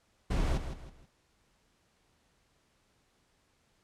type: noise with echo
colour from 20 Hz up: brown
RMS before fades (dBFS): -29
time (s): 0.3-0.58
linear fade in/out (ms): 10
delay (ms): 160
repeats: 3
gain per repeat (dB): -9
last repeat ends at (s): 1.06
effects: pink hiss -71 dBFS RMS until 3.83 s + low-pass 9000 Hz 12 dB/octave